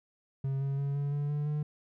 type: tone with pitch steps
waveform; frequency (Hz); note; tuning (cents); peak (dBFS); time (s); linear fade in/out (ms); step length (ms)
triangle; 135.7 / 137.91 / 140.16 / 142.45 / 144.77 / 147.13 / 149.53; C#3 / C#3 / C#3 / C#3 / D3 / D3 / D3; -36 / -9 / +19 / +48 / -24 / +4 / +32; -27; 0.44-1.63; 5; 170
effects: none